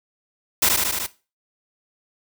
white noise with echo, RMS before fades -17 dBFS, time 0.62-0.69 s, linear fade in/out 5 ms, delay 75 ms, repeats 5, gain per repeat -2 dB, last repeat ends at 1.065 s, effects noise-tail reverb RT60 0.3 s tail -17 dB re dry

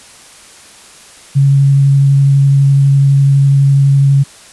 sine tone with vibrato, 138.59 Hz, C#3, in tune, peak -5 dBFS, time 1.35-4.24 s, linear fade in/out 20 ms, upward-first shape triangle, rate 12 Hz, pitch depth 12 cents each way, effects white hiss -38 dBFS RMS until 4.52 s + resampled to 24000 Hz

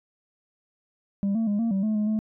sine tone with pitch steps, 198.7 / 225.4 / 204.9 / 229.7 / 193.4 / 216.1 / 210.9 / 216.6 Hz, G3 / A3 / G#3 / A#3 / G3 / A3 / G#3 / A3, +24 / +42 / -23 / -25 / -23 / -31 / +27 / -27 cents, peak -19 dBFS, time 1.23-2.19 s, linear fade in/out 0 ms, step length 120 ms, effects tanh soft clip ceiling -21 dBFS

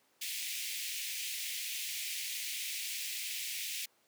pink high-pass noise, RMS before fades -39 dBFS, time 0.21-3.86 s, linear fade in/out 10 ms, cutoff 2100 Hz, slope 48 dB/octave, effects pink hiss -70 dBFS RMS until 4.07 s + high-pass 300 Hz 12 dB/octave

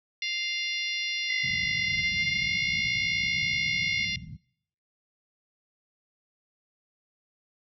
harmonic tone, 698.5 Hz, F5, in tune, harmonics 3 / 4 / 5 / 6 / 7 / 8, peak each -32 / -34 / -36 / -38 / -39 / -40 dBFS, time 0.22-4.16 s, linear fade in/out 2 ms
sine tone with pitch glide, 2044 to 2156 Hz, C7 to C#7, -41 to -49 cents, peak -28 dBFS, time 1.29-4.05 s, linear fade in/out 5 ms, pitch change +92 cents, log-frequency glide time 1.73-2.6 s
white low-pass noise, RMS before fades -40 dBFS, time 1.43-4.37 s, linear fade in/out 10 ms, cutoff 200 Hz, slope 48 dB/octave
effects noise-tail reverb RT60 0.7 s tail -25 dB re dry + high-pass 60 Hz 12 dB/octave

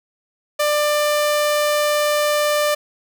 sawtooth tone, 594 Hz, D5, 20 cents sharp, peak -12 dBFS, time 0.59-2.75 s, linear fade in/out 10 ms, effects none

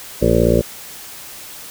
harmonic tone, 57.7 Hz, A#1, 17 cents flat, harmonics 1 / 2 / 3 / 4 / 6 / 7 / 8 / 9 / 10, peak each -20 / -20 / -20 / -20 / -20 / -20 / -20 / -20 / -20 dBFS, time 0.21-0.62 s, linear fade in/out 20 ms, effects white hiss -35 dBFS RMS until 1.7 s

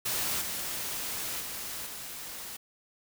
white noise with level steps, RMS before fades -31 / -35 / -38 / -41 dBFS, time 0.05-2.57 s, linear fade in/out 10 ms, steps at 0.41 / 1.4 / 1.86 s, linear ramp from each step 10 ms, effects none

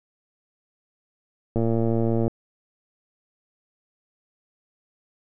click train, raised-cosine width 2 ms, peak -11 dBFS, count 83, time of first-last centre 1.56-2.279 s, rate 114 Hz, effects none

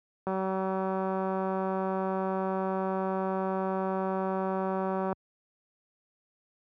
click train, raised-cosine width 1 ms, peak -18 dBFS, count 924, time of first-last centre 0.27-5.128 s, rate 190 Hz, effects high-pass 80 Hz 12 dB/octave

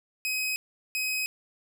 sawtooth tone pair in turn, 2529 / 2529 Hz, D#7 / D#7, +28 / +28 cents, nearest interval unison, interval 0 cents, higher neither, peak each -24 dBFS, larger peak neither, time 0.25-0.56 / 0.95-1.26 s, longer neither, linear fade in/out 0 ms, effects none

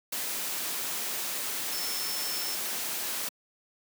sine tone in noise, 5330 Hz, E8, 18 cents sharp, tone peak -35 dBFS, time 1.72-2.55 s, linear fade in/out 5 ms, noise white, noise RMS -33 dBFS, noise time 0.12-3.29 s, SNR -5 dB, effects high-pass 200 Hz 12 dB/octave

